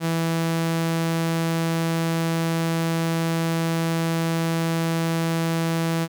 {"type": "tone", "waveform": "sawtooth", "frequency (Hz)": 164.81, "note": "E3", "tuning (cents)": 0, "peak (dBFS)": -17, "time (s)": [0, 6.08], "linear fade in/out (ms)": 50, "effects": []}